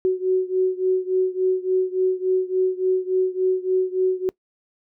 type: beating tone pair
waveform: sine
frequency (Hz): 371.1 / 374.6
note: F#4 / F#4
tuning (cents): +5 / +21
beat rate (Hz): 3.5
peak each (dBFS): -20 / -22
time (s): 0.05-4.29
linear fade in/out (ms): 0
effects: noise-tail reverb RT60 0.1 s tail -23 dB re dry